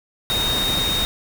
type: tone in noise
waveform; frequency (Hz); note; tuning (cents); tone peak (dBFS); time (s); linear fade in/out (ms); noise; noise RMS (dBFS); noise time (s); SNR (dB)
sine; 3716; A#7; -6; -20; 0.3-1.05; 0; pink; -25; 0.3-1.05; +2
effects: none